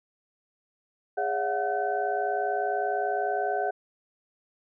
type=tone cluster; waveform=sine; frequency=412.2 / 568 / 677 / 737 / 1524 Hz; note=G#4 / C#5 / E5 / F#5 / G6; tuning=-13 / +42 / +46 / -7 / -49 cents; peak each=-31 / -35 / -32 / -28 / -36 dBFS; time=1.17-3.71 s; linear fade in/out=10 ms; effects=none